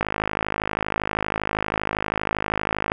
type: click train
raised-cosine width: 0.5 ms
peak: -7 dBFS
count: 154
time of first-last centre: 0.01-2.919 s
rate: 52.6 Hz
effects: none